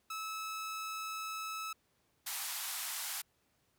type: tone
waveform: sawtooth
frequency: 1300 Hz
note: E6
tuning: 24 cents flat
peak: -35 dBFS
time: 0.1-1.73 s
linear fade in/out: 5 ms
type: band-pass noise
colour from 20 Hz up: white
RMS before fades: -40 dBFS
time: 2.26-3.22 s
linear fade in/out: 10 ms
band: 720 to 15000 Hz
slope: 48 dB/octave
effects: pink hiss -75 dBFS RMS until 3.78 s + high-pass 60 Hz 12 dB/octave